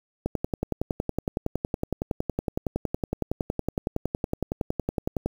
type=click train; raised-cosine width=2 ms; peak=-12 dBFS; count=55; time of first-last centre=0.26-5.26 s; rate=10.8 Hz; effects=7-bit